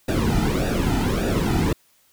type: noise with flanger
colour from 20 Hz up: brown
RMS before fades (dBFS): -21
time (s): 0.08-1.73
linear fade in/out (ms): 5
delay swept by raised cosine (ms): 0.94 to 1.86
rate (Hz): 1.7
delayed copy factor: -0.8
effects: white hiss -60 dBFS RMS until 2.12 s